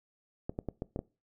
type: clicks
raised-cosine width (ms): 2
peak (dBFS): -21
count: 6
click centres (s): 0.495 / 0.589 / 0.687 / 0.821 / 0.961 / 0.991
effects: noise-tail reverb RT60 0.3 s tail -22 dB re dry